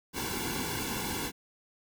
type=noise with comb filter; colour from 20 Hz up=pink; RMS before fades=-34 dBFS; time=0.13-1.32 s; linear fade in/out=50 ms; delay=1.6 ms; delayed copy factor=-0.95; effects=none

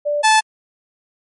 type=tone pair in turn; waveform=sine / sawtooth; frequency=587.3 / 871.4 Hz; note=D5 / A5; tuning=0 / -17 cents; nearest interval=perfect fifth; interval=683 cents; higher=second; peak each=-16 / -6 dBFS; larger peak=second; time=0.05-0.23 / 0.23-0.41 s; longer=neither; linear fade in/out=20 ms; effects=MP3 48 kbps

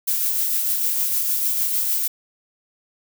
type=noise with tremolo; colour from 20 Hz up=violet; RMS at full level=-20 dBFS; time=0.07-2.08 s; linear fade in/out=10 ms; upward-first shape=triangle; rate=6.6 Hz; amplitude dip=35%; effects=none

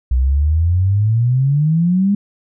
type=exponential sweep; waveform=sine; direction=up; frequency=60.9 to 205.9 Hz; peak=-11 dBFS; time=0.11-2.15 s; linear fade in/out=5 ms; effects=none

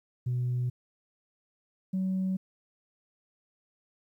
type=tone pair in turn; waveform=sine; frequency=124 / 188.27 Hz; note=B2 / F#3; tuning=+7 / +30 cents; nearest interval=perfect fifth; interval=723 cents; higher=second; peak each=-25 dBFS; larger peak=neither; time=0.26-0.7 / 1.93-2.37 s; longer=neither; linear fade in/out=10 ms; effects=tanh soft clip ceiling -24 dBFS + 11-bit

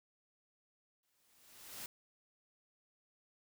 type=noise with exponential growth; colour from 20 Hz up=white; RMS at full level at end=-44 dBFS; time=1.03-1.86 s; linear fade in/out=2 ms; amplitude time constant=180 ms; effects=none

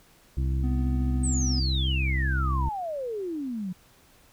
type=harmonic tone; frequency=66 Hz; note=C2; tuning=16 cents sharp; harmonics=1 / 2 / 3 / 4 / 5; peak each=-24 / -30 / -41 / -43 / -41 dBFS; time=0.37-2.69 s; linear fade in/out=5 ms
type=tone; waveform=triangle; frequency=250 Hz; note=B3; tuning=21 cents sharp; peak=-28 dBFS; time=0.63-1.6 s; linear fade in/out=10 ms
type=exponential sweep; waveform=sine; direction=down; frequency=8500 to 174.61 Hz; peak=-29 dBFS; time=1.23-3.73 s; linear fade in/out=10 ms
effects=pink hiss -58 dBFS RMS until 4.32 s

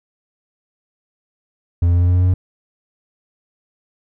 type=tone with pitch steps; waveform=triangle; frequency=86 / 86.8 / 87.6 / 88.42 / 89.24 / 90.07 / 90.9 / 91.75 Hz; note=F2 / F2 / F2 / F2 / F2 / F#2 / F#2 / F#2; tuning=-26 / -10 / +6 / +22 / +38 / -46 / -30 / -14 cents; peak=-9 dBFS; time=1.82-2.34 s; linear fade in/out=5 ms; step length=65 ms; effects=none

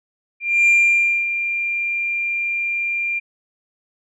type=tone with ADSR envelope; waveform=sine; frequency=2387 Hz; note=D7; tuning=28 cents sharp; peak=-8 dBFS; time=0.4-3.2 s; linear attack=280 ms; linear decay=580 ms; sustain=-11 dB; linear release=20 ms; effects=tanh soft clip ceiling -9 dBFS

